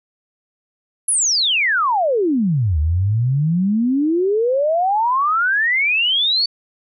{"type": "exponential two-way sweep", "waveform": "sine", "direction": "down then up", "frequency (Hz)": [10980, 73.42, 4559], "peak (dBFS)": -14, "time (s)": [1.08, 6.46], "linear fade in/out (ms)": 5, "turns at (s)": 2.79, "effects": []}